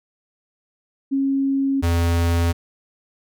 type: tone pair in turn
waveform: sine / square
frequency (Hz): 272.8 / 84.94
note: C#4 / F2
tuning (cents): -28 / -48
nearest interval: octave + minor sixth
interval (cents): 2020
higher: first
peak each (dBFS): -17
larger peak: neither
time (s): 1.11-1.82 / 1.82-2.53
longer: neither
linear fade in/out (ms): 20
effects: none